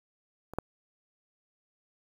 clicks, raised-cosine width 1 ms, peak -28 / -14 dBFS, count 2, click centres 0.536 / 0.586 s, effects 8-bit

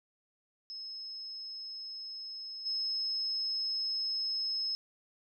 sine tone with level steps, 5180 Hz, E8, 31 cents flat, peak -40 / -31 dBFS, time 0.7-4.75 s, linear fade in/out 0 ms, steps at 2.65 s, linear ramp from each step 20 ms, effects none

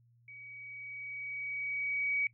sine tone with level ramp, 2265 Hz, C#7, 37 cents sharp, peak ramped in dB -48 to -28 dBFS, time 0.28-2.27 s, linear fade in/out 2 ms, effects noise-tail reverb RT60 0.1 s tail -19 dB re dry + added 118 Hz sine -63 dBFS peak until 2.33 s

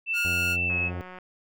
sine tone with pitch glide, 2665 to 2586 Hz, E7 to E7, +18 to -34 cents, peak -24 dBFS, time 0.06-0.91 s, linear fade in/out 50 ms, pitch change -52 cents, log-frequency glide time 0.67-0.72 s
sawtooth tone, 1422 Hz, F6, 31 cents sharp, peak -26 dBFS, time 0.13-0.57 s, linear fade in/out 50 ms
harmonic tone, 88.3 Hz, F2, 20 cents sharp, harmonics 1 / 2 / 3 / 4 / 5 / 6 / 7 / 8 / 9, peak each -32 / -38 / -42 / -44 / -46 / -48 / -49 / -50 / -51 dBFS, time 0.25-1.01 s, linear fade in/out 0 ms
click train, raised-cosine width 0.5 ms, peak -28 dBFS, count 90, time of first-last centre 0.7-1.186 s, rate 183 Hz
effects none

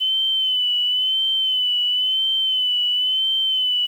sine tone with vibrato, 3033 Hz, F#7, 42 cents sharp, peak -17 dBFS, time 0-3.87 s, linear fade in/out 20 ms, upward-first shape sine, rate 0.97 Hz, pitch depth 48 cents each way, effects 8-bit

